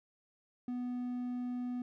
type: tone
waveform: triangle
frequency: 246.9 Hz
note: B3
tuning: in tune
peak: -33 dBFS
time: 0.68-1.82 s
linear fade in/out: 2 ms
effects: none